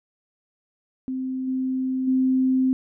sine tone with level steps, 260 Hz, C4, 11 cents flat, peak -25 / -22 / -17 dBFS, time 1.08-2.73 s, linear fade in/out 0 ms, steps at 1.47 / 2.07 s, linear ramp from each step 10 ms, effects none

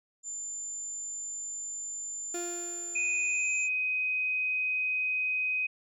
sine tone, 7150 Hz, A8, 27 cents sharp, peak -35 dBFS, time 0.23-3.69 s, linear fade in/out 50 ms
35% pulse tone with exponential decay, 349.2 Hz, F4, in tune, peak -32 dBFS, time 2.34-3.86 s, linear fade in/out 5 ms, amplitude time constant 330 ms
sine tone with pitch glide, 2489 to 2512 Hz, D#7 to D#7, 0 to +16 cents, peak -27 dBFS, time 2.95-5.67 s, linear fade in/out 10 ms, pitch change +16 cents, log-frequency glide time 3.27-3.5 s
effects none

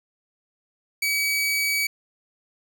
sawtooth tone, 2277 Hz, C#7, 46 cents sharp, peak -18 dBFS, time 1.02-1.87 s, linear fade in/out 5 ms, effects none

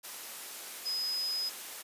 sine tone in noise, 5040 Hz, D#8, 21 cents sharp, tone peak -31 dBFS, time 0.85-1.5 s, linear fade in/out 20 ms, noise white, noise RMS -43 dBFS, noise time 0.03-1.83 s, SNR +9 dB, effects high-pass 300 Hz 12 dB/octave + resampled to 32000 Hz

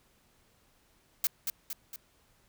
blue noise with echo, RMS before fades -27 dBFS, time 1.24-1.27 s, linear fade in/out 2 ms, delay 230 ms, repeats 3, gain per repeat -5 dB, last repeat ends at 1.96 s, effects pink hiss -67 dBFS RMS until 2.48 s

